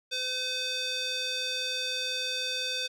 square tone with band-pass filter, 511 Hz, C5, 41 cents flat, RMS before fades -32 dBFS, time 0.11-2.88 s, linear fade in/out 20 ms, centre 4000 Hz, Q 2.7, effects none

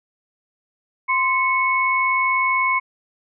sine tone pair together, 1040 / 2204 Hz, C6 / C#7, -11 / -11 cents, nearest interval octave + minor second, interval 1300 cents, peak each -19 dBFS, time 1.08-2.8 s, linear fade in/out 20 ms, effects none

